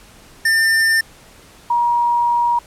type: tone pair in turn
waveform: square / sine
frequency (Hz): 1797 / 951.9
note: A6 / A#5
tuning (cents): +36 / +36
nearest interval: major seventh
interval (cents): 1100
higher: first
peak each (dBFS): -13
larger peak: neither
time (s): 0.45-1.01 / 1.7-2.59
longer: second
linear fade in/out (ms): 5
effects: pink hiss -45 dBFS RMS until 2.66 s + low-pass 12000 Hz 12 dB/octave